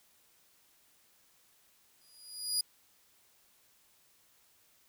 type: tone with exponential growth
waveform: 25% pulse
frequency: 4895 Hz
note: D#8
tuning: 29 cents flat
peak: -22 dBFS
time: 2.01-2.61 s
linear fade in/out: 5 ms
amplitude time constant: 130 ms
effects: white hiss -67 dBFS RMS until 4.88 s